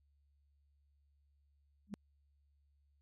sine tone with exponential growth, 203.3 Hz, G#3, 37 cents flat, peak -35 dBFS, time 1.87-1.94 s, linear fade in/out 0 ms, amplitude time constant 15 ms, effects added 71 Hz sine -70 dBFS peak until 3.01 s + AAC 32 kbps

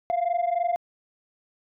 sine tone pair together, 684 / 707.3 Hz, F5 / F5, -36 / +22 cents, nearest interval minor second, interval 58 cents, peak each -23 dBFS, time 0.1-0.76 s, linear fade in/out 0 ms, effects tanh soft clip ceiling -19 dBFS

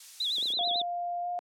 violet noise, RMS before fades -38 dBFS, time 0-0.53 s, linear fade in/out 5 ms
sine tone with vibrato, 3664 Hz, A#7, 31 cents flat, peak -27 dBFS, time 0.2-0.82 s, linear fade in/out 5 ms, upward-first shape sine, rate 9.1 Hz, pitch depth 180 cents each way
clicks, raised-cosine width 2 ms, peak -31 dBFS, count 11, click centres 0.383 / 0.427 / 0.457 / 0.504 / 0.537 / 0.572 / 0.61 / 0.674 / 0.712 / 0.757 / 0.815 s
sine tone with pitch glide, 700 to 707.7 Hz, F5 to F5, +4 to +23 cents, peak -30 dBFS, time 0.59-1.39 s, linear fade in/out 0 ms, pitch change +19 cents, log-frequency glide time 1.22-1.27 s
effects high-pass 300 Hz 12 dB/octave + low-pass 7000 Hz 12 dB/octave

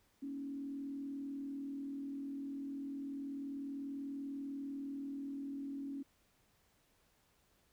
sine tone with frequency modulation, 277.2 Hz, C#4, in tune, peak -40 dBFS, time 0.22-6.03 s, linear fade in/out 10 ms, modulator 40.3 Hz, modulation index 0.51, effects pink hiss -73 dBFS RMS until 7.72 s

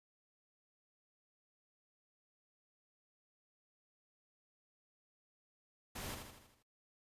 pink noise with echo, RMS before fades -45 dBFS, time 5.95-6.15 s, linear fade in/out 10 ms, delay 80 ms, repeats 6, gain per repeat -5 dB, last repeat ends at 6.63 s, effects noise-tail reverb RT60 0.3 s tail -25 dB re dry + resampled to 32000 Hz

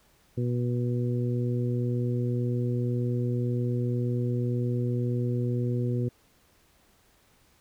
harmonic tone, 121.9 Hz, B2, 22 cents flat, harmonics 1 / 2 / 3 / 4, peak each -26 / -32 / -34 / -38 dBFS, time 0.37-6.09 s, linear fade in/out 10 ms, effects pink hiss -63 dBFS RMS until 7.6 s

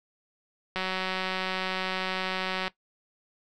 click train, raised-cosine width 0.3 ms, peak -14 dBFS, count 360, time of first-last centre 0.76-2.68 s, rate 187 Hz, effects noise-tail reverb RT60 0.1 s tail -18 dB re dry

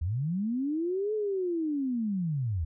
sine linear two-way sweep, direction up then down, 73.5 to 435.3 to 73.5 Hz, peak -27 dBFS, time 0.01-2.65 s, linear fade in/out 10 ms, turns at 1.14 s, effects none

